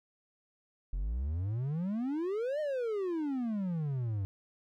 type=exponential two-way sweep; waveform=triangle; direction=up then down; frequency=42 to 622.3 to 94.3 Hz; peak=-29 dBFS; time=0.93-4.25 s; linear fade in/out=0 ms; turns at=2.6 s; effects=none